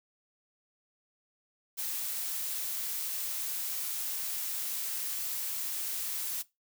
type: noise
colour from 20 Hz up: blue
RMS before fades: -35 dBFS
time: 1.77-6.43 s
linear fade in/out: 20 ms
effects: noise-tail reverb RT60 0.2 s tail -19 dB re dry